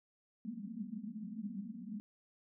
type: band-pass noise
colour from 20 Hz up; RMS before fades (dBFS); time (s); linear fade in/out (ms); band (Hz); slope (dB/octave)
pink; -44; 0.45-2; 0; 190 to 240; 96
effects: none